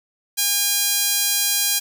sawtooth tone with high-pass filter, 810 Hz, G#5, 43 cents flat, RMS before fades -20 dBFS, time 0.37-1.8 s, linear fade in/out 20 ms, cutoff 4800 Hz, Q 0.69, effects 7-bit

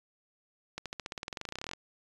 accelerating click train, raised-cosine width 0.2 ms, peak -20 dBFS, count 23, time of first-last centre 0.78-1.734 s, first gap 77 ms, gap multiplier 0.94, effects resampled to 24000 Hz

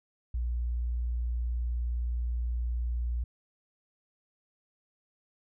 sine tone, 59.6 Hz, A#1, 39 cents sharp, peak -28 dBFS, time 0.34-3.24 s, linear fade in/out 5 ms, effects none

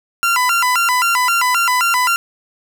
30% pulse tone with vibrato, 1174.7 Hz, D6, in tune, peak -10 dBFS, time 0.23-2.16 s, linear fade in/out 0 ms, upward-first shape square, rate 3.8 Hz, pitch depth 280 cents each way, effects none

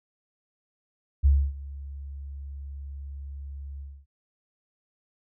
sine tone with ADSR envelope, 69.7 Hz, C#2, 10 cents sharp, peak -14 dBFS, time 1.23-4.06 s, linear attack 26 ms, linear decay 270 ms, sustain -21 dB, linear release 260 ms, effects none

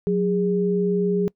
sine tone pair together, 182.4 / 409.5 Hz, F#3 / G#4, -24 / -24 cents, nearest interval octave + major second, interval 1400 cents, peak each -21 dBFS, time 0.07-1.28 s, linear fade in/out 0 ms, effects noise-tail reverb RT60 0.1 s tail -24 dB re dry

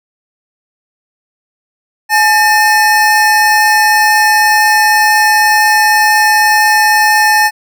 square tone pair together, 849 / 1799 Hz, G#5 / A6, +38 / +38 cents, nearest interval octave + minor second, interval 1300 cents, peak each -10 dBFS, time 2.09-7.51 s, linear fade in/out 50 ms, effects none

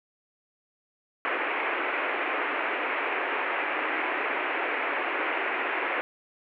white band-pass noise, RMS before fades -29 dBFS, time 1.25-6.01 s, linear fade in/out 0 ms, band 290 to 2500 Hz, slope 48 dB/octave, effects none

